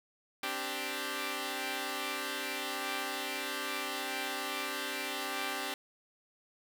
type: chord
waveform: 5% pulse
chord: C suspended second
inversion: none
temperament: equal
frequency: 261.6 / 293.7 / 392 Hz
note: C4 / D4 / G4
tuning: 0 / 0 / 0 cents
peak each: -29 / -28 / -27 dBFS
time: 0.43-5.74 s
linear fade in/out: 2 ms
effects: none